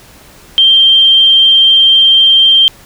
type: tone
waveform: sine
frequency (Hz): 3158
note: G7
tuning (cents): +12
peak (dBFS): -3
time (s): 0.58-2.68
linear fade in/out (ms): 0
effects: pink hiss -39 dBFS RMS until 2.85 s